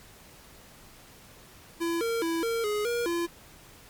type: tone with pitch steps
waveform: square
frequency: 336.6 / 460.3 / 331.1 / 459.8 / 418.3 / 474.7 / 341.5 Hz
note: E4 / A#4 / E4 / A#4 / G#4 / A#4 / F4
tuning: +36 / -22 / +8 / -24 / +12 / +31 / -39 cents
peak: -27 dBFS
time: 1.8-3.27 s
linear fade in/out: 20 ms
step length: 210 ms
effects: pink hiss -52 dBFS RMS until 3.89 s + MP3 96 kbps